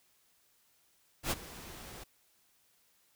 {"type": "noise with ADSR envelope", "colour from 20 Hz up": "pink", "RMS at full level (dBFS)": -30, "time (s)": [1.23, 2.04], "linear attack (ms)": 85, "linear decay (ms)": 29, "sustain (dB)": -18, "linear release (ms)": 8, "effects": ["white hiss -70 dBFS RMS until 3.15 s"]}